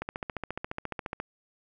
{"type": "click train", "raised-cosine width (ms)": 0.5, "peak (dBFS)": -18, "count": 18, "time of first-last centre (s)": [0.02, 1.201], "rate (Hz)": 14.4, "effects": []}